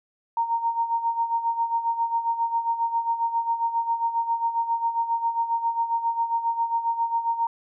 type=tone with tremolo; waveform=sine; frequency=925 Hz; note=A#5; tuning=14 cents flat; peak=-19 dBFS; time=0.37-7.47 s; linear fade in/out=2 ms; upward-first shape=sine; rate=7.4 Hz; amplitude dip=70%; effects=none